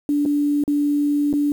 sine tone with dropouts, 290.7 Hz, D4, 18 cents flat, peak -16 dBFS, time 0.09-1.52 s, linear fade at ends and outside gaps 1 ms, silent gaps 0.253-0.259 / 0.638-0.678 / 1.329-1.337 s, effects 7-bit

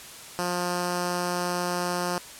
5% pulse tone with notch filter, 177.3 Hz, F3, 26 cents sharp, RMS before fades -28 dBFS, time 0.39-2.18 s, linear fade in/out 0 ms, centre 2100 Hz, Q 1.2, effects white hiss -43 dBFS RMS until 2.39 s + low-pass 11000 Hz 12 dB/octave

